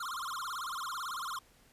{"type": "tone with vibrato", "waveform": "square", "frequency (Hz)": 1213, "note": "D#6", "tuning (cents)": -44, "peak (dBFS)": -37, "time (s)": [0, 1.39], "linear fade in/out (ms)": 5, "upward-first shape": "sine", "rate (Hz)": 18, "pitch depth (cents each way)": 290, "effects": ["pink hiss -64 dBFS RMS until 1.72 s", "resampled to 32000 Hz"]}